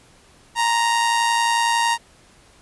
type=tone with amplitude modulation; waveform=sawtooth; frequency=932.3 Hz; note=A#5; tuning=in tune; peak=-11 dBFS; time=0.55-1.98 s; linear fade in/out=50 ms; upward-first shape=sine; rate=111 Hz; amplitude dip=45%; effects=pink hiss -52 dBFS RMS until 2.61 s + resampled to 24000 Hz